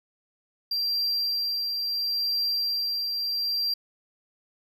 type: tone with tremolo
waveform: triangle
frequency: 4729 Hz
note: D8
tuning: 11 cents sharp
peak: -22 dBFS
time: 0.71-3.74 s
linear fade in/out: 5 ms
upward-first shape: triangle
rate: 0.73 Hz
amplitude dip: 35%
effects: none